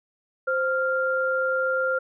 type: tone pair together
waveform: sine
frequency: 522 / 1393.6 Hz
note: C5 / F6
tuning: -4 / -4 cents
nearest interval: octave + perfect fourth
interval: 1700 cents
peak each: -24 dBFS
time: 0.47-1.99 s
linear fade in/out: 10 ms
effects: none